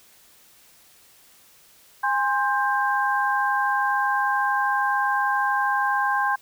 sine tone cluster, 819 / 1052 / 1581 Hz, G#5 / C6 / G6, -24 / +9 / +14 cents, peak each -24 dBFS, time 2.03-6.36 s, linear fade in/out 10 ms, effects white hiss -54 dBFS RMS until 6.41 s

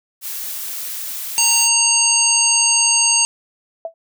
blue noise, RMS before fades -27 dBFS, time 0.21-1.69 s, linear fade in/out 50 ms
harmonic tone, 924 Hz, A#5, 16 cents flat, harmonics 1 / 3 / 5 / 7 / 9, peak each -25 / -20 / -20 / -16 / -17 dBFS, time 1.38-3.25 s, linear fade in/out 0 ms
sine tone with exponential decay, 659.3 Hz, E5, in tune, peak -19 dBFS, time 3.85-3.94 s, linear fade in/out 2 ms, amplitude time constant 19 ms
effects none

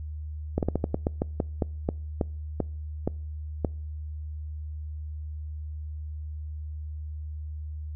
slowing click train, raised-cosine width 2 ms, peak -11 dBFS, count 15, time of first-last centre 0.58-3.648 s, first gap 48 ms, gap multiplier 1.21, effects noise-tail reverb RT60 0.5 s tail -26 dB re dry + added 76 Hz sine -33 dBFS peak until 7.95 s

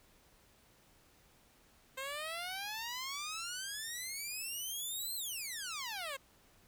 10% pulse exponential two-way sweep, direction up then down, 522 to 4226 to 522 Hz, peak -31 dBFS, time 1.97-6.17 s, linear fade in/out 10 ms, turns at 5.15 s, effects pink hiss -66 dBFS RMS until 6.67 s

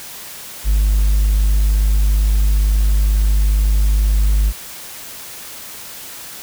triangle tone, 51.1 Hz, G#1, 27 cents flat, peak -8 dBFS, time 0.64-4.53 s, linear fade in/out 50 ms, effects tanh soft clip ceiling -5 dBFS + white hiss -33 dBFS RMS until 6.42 s

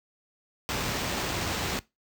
pink noise with sample-and-hold, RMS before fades -30 dBFS, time 0.69-1.79 s, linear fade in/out 0 ms, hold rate 11025 Hz, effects noise-tail reverb RT60 0.2 s tail -20 dB re dry + high-pass 60 Hz 12 dB/octave

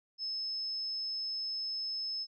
sine tone, 5210 Hz, E8, 21 cents flat, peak -34 dBFS, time 0.18-2.27 s, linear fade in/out 50 ms, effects none

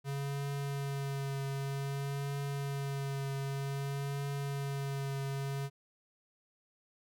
square tone with vibrato, 139 Hz, C#3, 5 cents sharp, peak -35 dBFS, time 0.04-5.7 s, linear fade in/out 50 ms, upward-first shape triangle, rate 0.53 Hz, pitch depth 22 cents each way, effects none

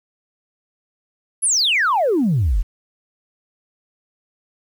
sine exponential sweep, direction down, 11175 to 37.29 Hz, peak -13 dBFS, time 1.42-2.63 s, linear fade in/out 20 ms, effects tanh soft clip ceiling -11 dBFS + 8-bit

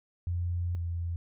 sine tone pair in turn, 87.31 / 85.37 Hz, F2 / F2, 0 / -39 cents, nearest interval unison, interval 39 cents, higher first, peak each -28 / -30 dBFS, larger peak first, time 0.27-0.75 / 0.75-1.16 s, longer first, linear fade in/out 0 ms, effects none

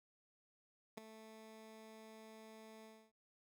15% pulse tone with ADSR envelope, 220 Hz, A3, in tune, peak -36 dBFS, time 0.97-3.12 s, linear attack 9 ms, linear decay 8 ms, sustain -13 dB, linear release 280 ms, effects none

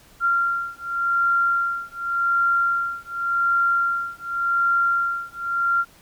sine beating tone pair, 1382 / 1382.88 Hz, F6 / F6, -19 / -17 cents, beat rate 0.88 Hz, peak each -22 dBFS, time 0.2-5.85 s, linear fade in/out 50 ms, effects pink hiss -52 dBFS RMS until 6.01 s

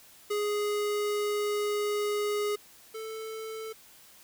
square tone pair in turn, 415.3 / 441 Hz, G#4 / A4, 0 / +4 cents, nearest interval minor second, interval 104 cents, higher second, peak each -28 / -37 dBFS, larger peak first, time 0.3-2.56 / 2.94-3.73 s, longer first, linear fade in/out 10 ms, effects white hiss -55 dBFS RMS until 4.23 s

